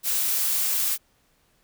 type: noise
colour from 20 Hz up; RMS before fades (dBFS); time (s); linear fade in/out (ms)
blue; -24; 0.03-0.98; 50
effects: pink hiss -65 dBFS RMS until 1.63 s